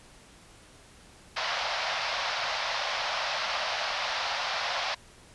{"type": "band-pass noise", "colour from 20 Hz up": "pink", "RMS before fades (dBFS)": -31, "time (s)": [1.36, 4.95], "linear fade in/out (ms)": 10, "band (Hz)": [590, 5400], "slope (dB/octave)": 48, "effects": ["pink hiss -54 dBFS RMS until 5.34 s", "resampled to 24000 Hz"]}